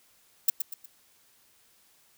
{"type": "noise with echo", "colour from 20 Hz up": "violet", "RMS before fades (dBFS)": -20, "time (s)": [0.48, 0.5], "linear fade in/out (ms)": 5, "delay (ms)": 120, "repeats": 3, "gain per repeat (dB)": -8, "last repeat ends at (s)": 0.86, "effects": ["white hiss -63 dBFS RMS until 2.17 s"]}